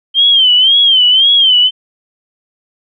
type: tone with vibrato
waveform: sine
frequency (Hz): 3136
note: G7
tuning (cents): 0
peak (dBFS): -5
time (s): 0.14-1.71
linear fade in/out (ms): 50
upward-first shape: sine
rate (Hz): 1.9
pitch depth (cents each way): 110
effects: none